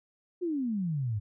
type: exponential sweep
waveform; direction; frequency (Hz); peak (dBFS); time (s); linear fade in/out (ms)
sine; down; 370 to 98.8; -28; 0.41-1.2; 20
effects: none